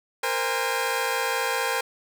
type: tone cluster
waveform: 15% pulse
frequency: 464.3 / 519 / 811 Hz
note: A#4 / C5 / G#5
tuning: -7 / -14 / -41 cents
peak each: -22 dBFS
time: 0.23-1.81 s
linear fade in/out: 5 ms
effects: none